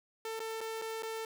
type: tone with dropouts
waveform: sawtooth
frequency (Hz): 446.2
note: A4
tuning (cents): +24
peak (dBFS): -33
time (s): 0.25-1.25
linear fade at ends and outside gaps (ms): 2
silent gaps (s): 0.394-0.401 / 0.607-0.612 / 0.816-0.82 / 1.024-1.031
effects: none